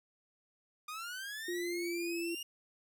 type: linear sweep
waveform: sawtooth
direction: up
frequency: 1208 to 2854 Hz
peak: -37 dBFS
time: 0.88-2.43 s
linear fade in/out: 5 ms
type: tone with pitch glide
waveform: sine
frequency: 350.8 to 339.2 Hz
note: F4 to E4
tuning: +8 to +50 cents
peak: -35 dBFS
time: 1.48-2.35 s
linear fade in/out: 5 ms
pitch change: -58 cents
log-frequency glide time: 1.58-2.16 s
effects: none